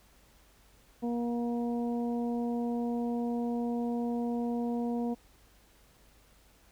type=harmonic tone; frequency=237.5 Hz; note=A#3; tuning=33 cents sharp; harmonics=1 / 2 / 3 / 4; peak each=-30 / -37 / -41 / -48 dBFS; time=1.02-5.15 s; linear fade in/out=20 ms; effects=added 50 Hz sine -63 dBFS peak until 6.71 s + pink hiss -63 dBFS RMS until 6.71 s

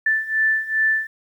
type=beating tone pair; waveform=sine; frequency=1760 / 1762.5 Hz; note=A6 / A6; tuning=0 / +2 cents; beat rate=2.5 Hz; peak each=-22 / -19 dBFS; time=0.06-1.07 s; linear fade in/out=5 ms; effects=9-bit

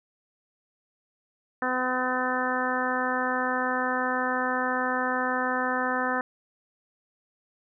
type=harmonic tone; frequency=253.9 Hz; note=B3; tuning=48 cents sharp; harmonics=1 / 2 / 3 / 4 / 5 / 6 / 7; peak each=-32 / -32 / -32 / -32 / -32 / -32 / -32 dBFS; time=1.62-6.21 s; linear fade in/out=2 ms; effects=none

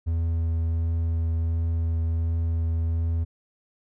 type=tone with vibrato; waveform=triangle; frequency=82.41 Hz; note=E2; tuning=in tune; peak=-20 dBFS; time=0.06-3.25 s; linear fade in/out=20 ms; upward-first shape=triangle; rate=1.4 Hz; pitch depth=11 cents each way; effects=none

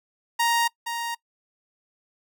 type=tone with echo; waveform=sawtooth; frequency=935 Hz; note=A#5; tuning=5 cents sharp; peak=-16 dBFS; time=0.39-0.68 s; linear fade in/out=10 ms; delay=470 ms; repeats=1; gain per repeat=-8 dB; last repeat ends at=1.15 s; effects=noise-tail reverb RT60 0.1 s tail -23 dB re dry

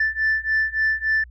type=beating tone pair; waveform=sine; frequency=1760 / 1763.5 Hz; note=A6 / A6; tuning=0 / +3 cents; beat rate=3.5 Hz; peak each=-21 / -20 dBFS; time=0-1.24 s; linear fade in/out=5 ms; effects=tanh soft clip ceiling -14 dBFS + added 60 Hz sine -41 dBFS peak until 1.3 s

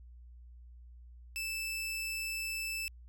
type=tone; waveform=sawtooth; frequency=2637 Hz; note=E7; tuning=in tune; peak=-32 dBFS; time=1.36-2.88 s; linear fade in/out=0 ms; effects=added 60 Hz sine -50 dBFS peak until 3.08 s

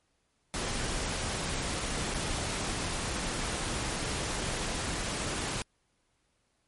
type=noise with dropouts; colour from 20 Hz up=pink; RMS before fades=-33 dBFS; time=0.54-5.62 s; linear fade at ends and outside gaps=0 ms; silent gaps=2.14-2.145 s; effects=pink hiss -74 dBFS RMS until 6.67 s + MP3 48 kbps

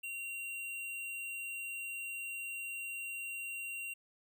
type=tone; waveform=square; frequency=2756 Hz; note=F7; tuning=24 cents flat; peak=-40 dBFS; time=0.03-3.94 s; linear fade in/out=10 ms; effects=none

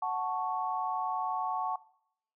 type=chord; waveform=sine; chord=F# minor; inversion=none; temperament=equal; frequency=740 / 880 / 1108.7 Hz; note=F#5 / A5 / C#6; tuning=0 / 0 / 0 cents; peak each=-34 dBFS; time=0.02-1.76 s; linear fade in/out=5 ms; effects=noise-tail reverb RT60 0.7 s tail -20 dB re dry

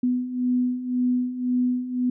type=beating tone pair; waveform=sine; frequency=247.7 / 249.6 Hz; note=B3 / B3; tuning=+5 / +19 cents; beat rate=1.9 Hz; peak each=-27 / -22 dBFS; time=0.03-2.1 s; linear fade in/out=5 ms; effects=none

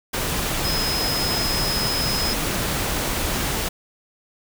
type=tone in noise; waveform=sine; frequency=5100 Hz; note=D#8; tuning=42 cents sharp; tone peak=-24 dBFS; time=0.64-2.34 s; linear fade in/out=10 ms; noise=pink; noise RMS=-24 dBFS; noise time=0.13-3.69 s; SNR=-3 dB; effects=none

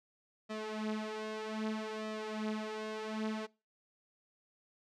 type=tone with flanger; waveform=sawtooth; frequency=216.5 Hz; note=A3; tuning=28 cents flat; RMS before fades=-39 dBFS; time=0.49-3.47 s; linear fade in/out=20 ms; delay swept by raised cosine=1.6 to 7.4 ms; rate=0.63 Hz; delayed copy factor=+0.8; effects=noise-tail reverb RT60 0.3 s tail -24 dB re dry + low-pass 5000 Hz 12 dB/octave

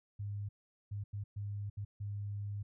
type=tone bursts at uneven times; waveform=sine; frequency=102 Hz; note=G#2; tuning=31 cents flat; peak=-37 dBFS; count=6; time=0.19-0.49 / 0.91-1.04 / 1.13-1.24 / 1.36-1.7 / 1.77-1.85 / 2-2.63 s; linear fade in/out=10 ms; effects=none

